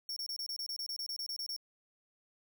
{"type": "tone bursts", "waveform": "45% pulse", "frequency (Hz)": 5470, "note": "F8", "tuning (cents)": -37, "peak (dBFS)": -37, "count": 15, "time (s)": [0.09, 1.564], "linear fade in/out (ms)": 2, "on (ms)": 74, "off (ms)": 26, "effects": []}